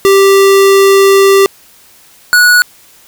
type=tone pair in turn; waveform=square; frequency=392 / 1464.7 Hz; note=G4 / F#6; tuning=0 / -18 cents; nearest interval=octave + major seventh; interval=2282 cents; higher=second; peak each=-4 dBFS; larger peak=neither; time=0.05-1.46 / 2.33-2.62 s; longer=first; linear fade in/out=0 ms; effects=white hiss -42 dBFS RMS until 3.07 s